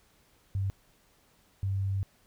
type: tone pair in turn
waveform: sine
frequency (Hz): 97.4 / 97.4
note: G2 / G2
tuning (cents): -11 / -11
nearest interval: unison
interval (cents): 0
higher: neither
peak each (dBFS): -27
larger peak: neither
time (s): 0.55-0.7 / 1.63-2.03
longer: second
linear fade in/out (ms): 0
effects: pink hiss -65 dBFS RMS until 2.26 s